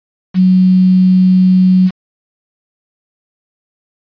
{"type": "tone with quantisation", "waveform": "sine", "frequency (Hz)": 185, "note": "F#3", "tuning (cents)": 0, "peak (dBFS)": -5, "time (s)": [0.34, 1.91], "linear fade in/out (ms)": 50, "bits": 5, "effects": ["resampled to 11025 Hz"]}